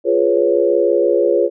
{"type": "chord", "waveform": "sine", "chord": "C# dominant seventh", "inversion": "first", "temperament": "equal", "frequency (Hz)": [349.2, 415.3, 493.9, 554.4], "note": ["E#4", "G#4", "B4", "C#5"], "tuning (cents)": [0, 0, 0, 0], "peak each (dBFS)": -17, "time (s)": [0.04, 1.5], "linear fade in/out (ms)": 50, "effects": []}